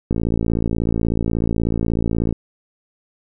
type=click train; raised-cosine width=3 ms; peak=-7 dBFS; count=126; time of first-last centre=0.11-2.326 s; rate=56.4 Hz; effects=none